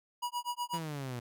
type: tone with tremolo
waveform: square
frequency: 968 Hz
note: B5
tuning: 35 cents flat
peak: -32 dBFS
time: 0.22-0.83 s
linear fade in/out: 10 ms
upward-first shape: sine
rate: 8.1 Hz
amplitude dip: 100%
type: exponential sweep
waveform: sawtooth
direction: down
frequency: 174 to 117.8 Hz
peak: -33 dBFS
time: 0.73-1.2 s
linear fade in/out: 10 ms
effects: none